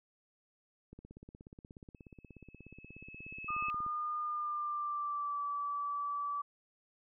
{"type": "click train", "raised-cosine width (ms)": 3, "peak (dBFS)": -38, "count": 50, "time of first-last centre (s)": [0.93, 3.864], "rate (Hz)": 16.7}
{"type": "tone with exponential growth", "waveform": "sine", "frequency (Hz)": 2590, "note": "E7", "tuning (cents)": -31, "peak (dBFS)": -36, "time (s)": [1.95, 3.7], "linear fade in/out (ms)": 0, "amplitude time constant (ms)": 380}
{"type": "tone with pitch glide", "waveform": "sine", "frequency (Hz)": [1215, 1154.1], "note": ["D#6", "D6"], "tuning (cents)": [-42, -31], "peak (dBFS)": -34, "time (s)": [3.48, 6.42], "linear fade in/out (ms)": 10, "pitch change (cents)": -89, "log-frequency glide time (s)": [4.19, 5.42]}
{"effects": []}